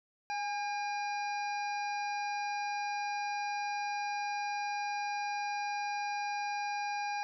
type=harmonic tone with a mistuned harmonic; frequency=806 Hz; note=G5; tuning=48 cents sharp; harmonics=1 / 2 / 3 / 5 / 6 / 7; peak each=-34 / -43 / -42 / -52 / -49 / -52 dBFS; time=0.3-7.23 s; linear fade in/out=0 ms; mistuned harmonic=1; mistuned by=+37 cents; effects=none